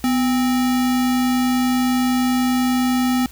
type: tone with sample-and-hold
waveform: sine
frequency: 250.2 Hz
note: B3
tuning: 23 cents sharp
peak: -15 dBFS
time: 0.04-3.26 s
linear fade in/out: 0 ms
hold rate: 1050 Hz
effects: added 60 Hz sine -41 dBFS peak until 3.31 s + white hiss -46 dBFS RMS until 3.31 s